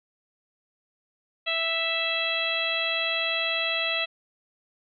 harmonic tone, 659.3 Hz, E5, in tune, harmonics 1 / 2 / 3 / 4 / 5 / 6, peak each -33 / -36 / -33 / -28 / -30 / -33 dBFS, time 1.46-4.06 s, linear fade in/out 20 ms, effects none

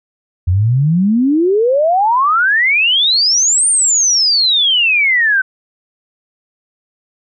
sine exponential two-way sweep, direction up then down, 85.1 to 9100 to 1508 Hz, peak -9 dBFS, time 0.47-5.42 s, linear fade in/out 10 ms, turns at 3.68 s, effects none

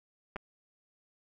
clicks, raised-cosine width 0.5 ms, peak -23 / -25 dBFS, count 2, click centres 0.36 / 0.365 s, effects none

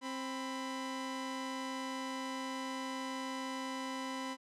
sawtooth tone pair together, 264.1 / 997 Hz, C4 / B5, +16 / +16 cents, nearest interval octave + major seventh, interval 2300 cents, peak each -36 / -38 dBFS, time 0.01-4.37 s, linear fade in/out 50 ms, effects low-pass 8000 Hz 12 dB/octave

